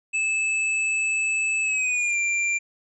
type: tone with pitch glide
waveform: square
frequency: 2616 to 2371 Hz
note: E7 to D7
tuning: -14 to +16 cents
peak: -22 dBFS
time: 0.13-2.59 s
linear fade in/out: 20 ms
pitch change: -170 cents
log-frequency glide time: 1.62-2.17 s
effects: resampled to 22050 Hz